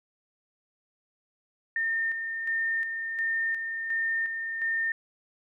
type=tone with tremolo; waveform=sine; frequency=1816 Hz; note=A#6; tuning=46 cents flat; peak=-25 dBFS; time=1.76-4.92 s; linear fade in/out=2 ms; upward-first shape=square; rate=1.4 Hz; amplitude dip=45%; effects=none